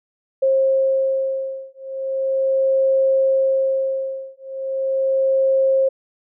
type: beating tone pair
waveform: sine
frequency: 534 / 534.38 Hz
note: C5 / C5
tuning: +35 / +36 cents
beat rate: 0.38 Hz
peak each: -19 dBFS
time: 0.42-5.89 s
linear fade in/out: 10 ms
effects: none